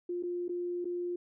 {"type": "tone with dropouts", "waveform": "sine", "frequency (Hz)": 352.2, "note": "F4", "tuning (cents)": 15, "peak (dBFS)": -32, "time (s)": [0.09, 1.16], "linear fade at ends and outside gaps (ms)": 5, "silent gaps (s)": [[0.227, 0.234], [0.482, 0.492], [0.846, 0.853]], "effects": []}